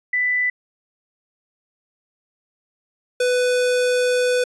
sine / square tone pair in turn, 1989 / 497.2 Hz, B6 / B4, +12 / +12 cents, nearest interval 2 octaves, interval 2400 cents, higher first, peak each -17 dBFS, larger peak neither, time 0.13-0.5 / 3.2-4.44 s, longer second, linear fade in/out 5 ms, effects resampled to 24000 Hz

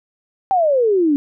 sine exponential sweep, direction down, 791 to 276.4 Hz, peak -12 dBFS, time 0.51-1.16 s, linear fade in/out 0 ms, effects none

